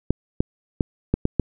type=clicks; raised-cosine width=3 ms; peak=-5 dBFS; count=6; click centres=0.106 / 0.405 / 0.808 / 1.14 / 1.254 / 1.397 s; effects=none